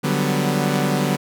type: chord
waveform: sawtooth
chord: G major seventh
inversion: second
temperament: equal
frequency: 146.83 / 185 / 196 / 246.9 Hz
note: D3 / F#3 / G3 / B3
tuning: 0 / 0 / 0 / 0 cents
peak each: -18 / -20 / -21 / -20 dBFS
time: 0.03-1.17 s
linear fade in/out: 20 ms
effects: none